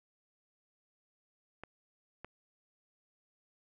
clicks, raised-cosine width 0.5 ms, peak -29 dBFS, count 2, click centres 1.636 / 2.246 s, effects none

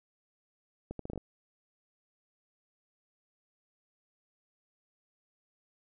accelerating click train, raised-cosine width 2 ms, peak -25 dBFS, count 7, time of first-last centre 0.91-1.177 s, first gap 83 ms, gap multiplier 0.74, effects none

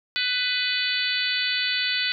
harmonic tone, 497.9 Hz, B4, 14 cents sharp, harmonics 3 / 4 / 5 / 6 / 7 / 8 / 9, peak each -30 / -30 / -30 / -30 / -30 / -30 / -30 dBFS, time 0.16-2.12 s, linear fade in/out 0 ms, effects none

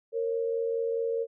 sine tone pair together, 461.6 / 546.3 Hz, A#4 / C#5, -17 / -25 cents, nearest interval minor third, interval 292 cents, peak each -27 / -34 dBFS, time 0.12-1.27 s, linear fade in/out 50 ms, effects none

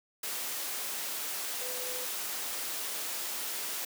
sine tone in noise, 502 Hz, B4, 28 cents sharp, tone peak -42 dBFS, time 1.61-2.05 s, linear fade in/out 5 ms, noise white, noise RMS -36 dBFS, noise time 0.23-3.85 s, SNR -9 dB, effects high-pass 300 Hz 12 dB/octave

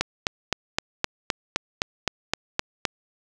click train, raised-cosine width 0.2 ms, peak -4 dBFS, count 12, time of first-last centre 0.01-2.852 s, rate 3.87 Hz, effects none

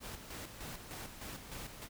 pink noise with tremolo, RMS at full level -45 dBFS, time 0-1.89 s, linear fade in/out 50 ms, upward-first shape square, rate 3.3 Hz, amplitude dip 50%, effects none

